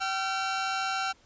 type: tone pair together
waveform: sawtooth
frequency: 770 / 1365.7 Hz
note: G5 / F6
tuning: -31 / -39 cents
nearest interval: minor seventh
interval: 992 cents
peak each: -27 dBFS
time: 0-1.13 s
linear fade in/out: 20 ms
effects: pink hiss -61 dBFS RMS until 1.25 s + resampled to 16000 Hz